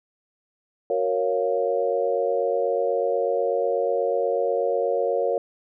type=chord; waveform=sine; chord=Gb major seventh; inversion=none; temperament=equal; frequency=370 / 466.2 / 554.4 / 698.5 Hz; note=Gb4 / Bb4 / Db5 / F5; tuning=0 / 0 / 0 / 0 cents; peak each=-30 / -24 / -24 / -29 dBFS; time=0.9-5.38 s; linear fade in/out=2 ms; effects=none